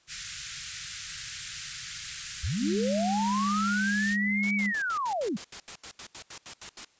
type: band-stop noise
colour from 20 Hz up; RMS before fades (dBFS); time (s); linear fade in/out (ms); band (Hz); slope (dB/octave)
white; -35; 0.07-4.17; 50; 160 to 1400; 48
type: linear two-way sweep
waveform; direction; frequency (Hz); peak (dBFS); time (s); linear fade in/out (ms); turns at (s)
sine; up then down; 53.7 to 2302 to 165.6; -27; 2.43-5.37; 10; 4.55
type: tone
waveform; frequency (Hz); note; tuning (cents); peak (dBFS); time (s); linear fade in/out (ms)
sine; 203.3; G#3; -37; -27; 2.59-4.73; 50
type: noise bursts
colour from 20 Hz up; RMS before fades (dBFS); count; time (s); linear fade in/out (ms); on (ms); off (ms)
white; -40; 16; 4.43-6.848; 2; 78; 78
effects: white hiss -64 dBFS RMS until 6.99 s + resampled to 16000 Hz